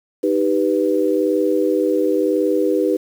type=chord; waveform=sine; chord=Eb augmented; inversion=none; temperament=equal; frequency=311.1 / 392 / 493.9 Hz; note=Eb4 / G4 / B4; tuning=0 / 0 / 0 cents; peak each=-19 dBFS; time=0.23-2.97 s; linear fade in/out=10 ms; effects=7-bit